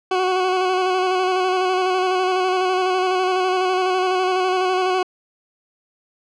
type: tone with vibrato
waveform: 20% pulse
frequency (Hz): 370.4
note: F#4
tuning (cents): +2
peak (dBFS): -12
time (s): 0.11-5.03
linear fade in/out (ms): 5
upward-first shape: square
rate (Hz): 12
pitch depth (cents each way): 23
effects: low-pass 4000 Hz 12 dB/octave